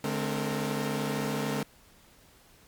sawtooth tone cluster, 146.6 / 213.6 / 262.7 / 460.5 Hz, D3 / G#3 / C4 / A#4, -3 / +49 / +7 / -21 cents, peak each -30 / -29 / -31 / -32 dBFS, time 0.04-1.63 s, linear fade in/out 2 ms, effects pink hiss -58 dBFS RMS until 2.67 s + MP3 96 kbps

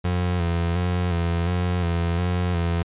30% pulse tone with vibrato, 87.1 Hz, F2, 4 cents flat, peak -18 dBFS, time 0.04-2.83 s, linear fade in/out 10 ms, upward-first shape square, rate 1.4 Hz, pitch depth 40 cents each way, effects resampled to 8000 Hz

